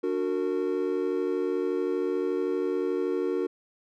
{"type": "chord", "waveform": "triangle", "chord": "D augmented", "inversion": "none", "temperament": "just", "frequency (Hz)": [293.7, 367.1, 458.9], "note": ["D4", "F#4", "A#4"], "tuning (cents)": [0, -14, -27], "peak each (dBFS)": [-30, -26, -28], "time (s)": [0.03, 3.47], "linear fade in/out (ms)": 10, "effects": []}